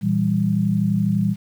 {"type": "chord", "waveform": "sine", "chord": "E diminished", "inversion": "second", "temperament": "equal with one note detuned", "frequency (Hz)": [116.54, 164.81, 196.79], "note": ["Bb2", "E3", "G3"], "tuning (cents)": [0, 0, 7], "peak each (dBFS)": [-23, -22, -19], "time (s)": [0.01, 1.36], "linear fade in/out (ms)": 50, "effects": ["8-bit"]}